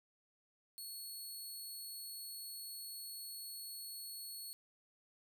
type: tone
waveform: 15% pulse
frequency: 4364 Hz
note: C#8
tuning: 28 cents flat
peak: -39 dBFS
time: 0.78-4.53 s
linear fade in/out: 0 ms
effects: none